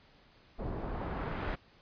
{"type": "noise with low-pass filter sweep", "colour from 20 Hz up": "pink", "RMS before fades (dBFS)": -37, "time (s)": [0.58, 1.56], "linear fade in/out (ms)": 20, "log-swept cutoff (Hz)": [620, 2100], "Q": 0.92, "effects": ["pink hiss -62 dBFS RMS until 1.81 s", "resampled to 11025 Hz"]}